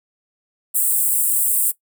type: high-pass noise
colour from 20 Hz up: pink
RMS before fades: -18 dBFS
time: 0.74-1.72 s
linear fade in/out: 20 ms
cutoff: 7900 Hz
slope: 96 dB/octave
effects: noise-tail reverb RT60 0.1 s tail -17 dB re dry